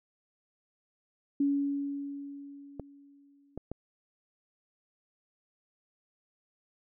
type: tone with exponential decay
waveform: sine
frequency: 281.8 Hz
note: C#4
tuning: 29 cents sharp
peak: -23 dBFS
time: 1.4-3.57 s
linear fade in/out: 5 ms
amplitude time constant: 470 ms
type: clicks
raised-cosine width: 2 ms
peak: -23 dBFS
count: 3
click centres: 2.797 / 3.576 / 3.716 s
effects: none